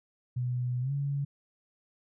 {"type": "tone with pitch glide", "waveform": "sine", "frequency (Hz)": [124.1, 140.92], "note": ["B2", "C#3"], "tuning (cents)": [9, 29], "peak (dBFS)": -28, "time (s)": [0.36, 1.25], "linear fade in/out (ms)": 10, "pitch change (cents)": 220, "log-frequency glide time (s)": [0.81, 0.92], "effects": []}